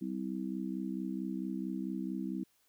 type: harmonic tone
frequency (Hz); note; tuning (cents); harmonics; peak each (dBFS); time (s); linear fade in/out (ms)
64.5; C2; -24; 3 / 4 / 5; -38 / -39 / -40; 0.01-2.44; 10
effects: white hiss -72 dBFS RMS until 2.68 s

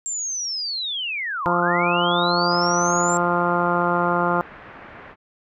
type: linear two-way sweep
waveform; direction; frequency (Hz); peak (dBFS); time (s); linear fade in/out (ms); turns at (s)
sine; down then up; 7459 to 880 to 7459; -24; 0.06-3.17; 0; 1.48
type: harmonic tone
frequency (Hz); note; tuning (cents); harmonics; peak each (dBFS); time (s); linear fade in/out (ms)
174.61; F3; 0; 1 / 2 / 3 / 4 / 5 / 6 / 7 / 8; -26 / -26 / -26 / -26 / -26 / -26 / -26 / -26; 1.46-4.41; 0
type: low-pass noise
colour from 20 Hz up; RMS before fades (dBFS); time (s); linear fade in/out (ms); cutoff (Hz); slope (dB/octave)
white; -42; 2.49-5.16; 50; 1900; 24
effects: none

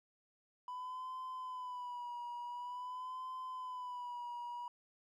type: tone with vibrato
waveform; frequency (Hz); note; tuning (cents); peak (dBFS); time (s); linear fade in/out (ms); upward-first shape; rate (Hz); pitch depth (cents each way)
triangle; 993; B5; +9; -39; 0.68-4.68; 2; sine; 0.47; 57
effects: tanh soft clip ceiling -36 dBFS

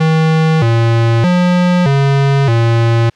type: tone with pitch steps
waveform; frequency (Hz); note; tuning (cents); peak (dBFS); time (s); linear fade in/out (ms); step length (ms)
square; 159.3 / 115.3 / 178.6 / 138.5 / 115.6; D#3 / A#2 / F3 / C#3 / A#2; +41 / -19 / +39 / -1 / -14; -9; 0-3.1; 10; 620
effects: white hiss -53 dBFS RMS until 3.15 s + low-pass 4000 Hz 12 dB/octave

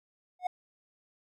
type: tone with exponential growth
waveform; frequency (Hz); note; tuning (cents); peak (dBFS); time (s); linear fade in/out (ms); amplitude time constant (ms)
triangle; 727; F#5; -31; -22; 0.39-0.47; 5; 16
effects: none

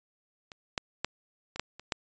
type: clicks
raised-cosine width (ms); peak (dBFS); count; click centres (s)
0.2; -27 / -12 / -11 / -22 / -11 / -27 / -12; 7; 0.518 / 0.778 / 1.046 / 1.56 / 1.596 / 1.796 / 1.922
effects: resampled to 16000 Hz

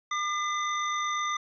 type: tone pair together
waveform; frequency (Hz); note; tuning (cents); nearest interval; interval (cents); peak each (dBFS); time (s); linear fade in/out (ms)
square; 1203 / 2021; D6 / B6; +41 / +39; major sixth; 898; -29 / -35; 0.11-1.37; 5
effects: resampled to 16000 Hz + 11-bit

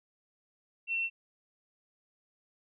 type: tone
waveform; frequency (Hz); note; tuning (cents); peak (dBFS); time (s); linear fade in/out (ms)
sine; 2706; E7; +45; -29; 0.87-1.1; 50
effects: none

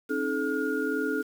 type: tone cluster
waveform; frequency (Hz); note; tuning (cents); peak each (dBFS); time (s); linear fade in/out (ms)
sine; 269 / 311.1 / 430.1 / 1426; C4 / D#4 / A4 / F6; +48 / 0 / -39 / +36; -31 / -32 / -30 / -32; 0.09-1.23; 20
effects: 8-bit

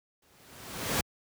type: noise with exponential growth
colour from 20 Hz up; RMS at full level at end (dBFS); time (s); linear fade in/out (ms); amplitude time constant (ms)
pink; -26; 0.22-1.01; 5; 170
effects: high-pass 80 Hz 12 dB/octave

